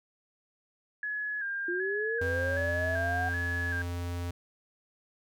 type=tone with vibrato; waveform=sine; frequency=1647 Hz; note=G#6; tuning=15 cents flat; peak=-31 dBFS; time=1.03-3.82 s; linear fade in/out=2 ms; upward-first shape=square; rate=1.3 Hz; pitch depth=49 cents each way
type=linear sweep; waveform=sine; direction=up; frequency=342.8 to 741 Hz; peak=-31 dBFS; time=1.68-3.29 s; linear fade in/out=5 ms
type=tone; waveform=square; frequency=87.31 Hz; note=F2; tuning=in tune; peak=-33 dBFS; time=2.21-4.31 s; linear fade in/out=5 ms
effects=none